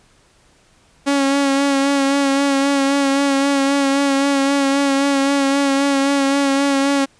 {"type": "tone with vibrato", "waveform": "sawtooth", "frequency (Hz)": 277.2, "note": "C#4", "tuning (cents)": 0, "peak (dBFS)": -10, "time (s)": [1.06, 7.06], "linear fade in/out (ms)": 20, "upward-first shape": "sine", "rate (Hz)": 3.8, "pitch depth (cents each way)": 29, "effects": ["pink hiss -54 dBFS RMS until 7.19 s", "resampled to 22050 Hz"]}